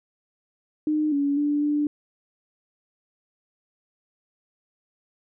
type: tone with pitch steps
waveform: sine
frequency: 305 / 283.4 / 292.4 / 294.9 Hz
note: D#4 / C#4 / D4 / D4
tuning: -34 / +38 / -7 / +7 cents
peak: -20 dBFS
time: 0.87-1.87 s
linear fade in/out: 2 ms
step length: 250 ms
effects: none